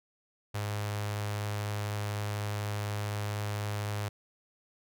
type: tone with notch filter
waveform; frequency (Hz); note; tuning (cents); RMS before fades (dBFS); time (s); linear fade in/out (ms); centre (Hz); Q
sawtooth; 104.1; G#2; +5; -34; 0.54-4.09; 10; 250; 0.8
effects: none